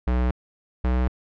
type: tone pair in turn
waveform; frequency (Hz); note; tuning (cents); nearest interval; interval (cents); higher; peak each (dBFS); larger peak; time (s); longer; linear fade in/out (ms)
square; 61.74 / 62.49; B1 / B1; 0 / +21; unison; 21; second; -20; neither; 0.07-0.31 / 0.84-1.08; neither; 5
effects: low-pass 2000 Hz 12 dB/octave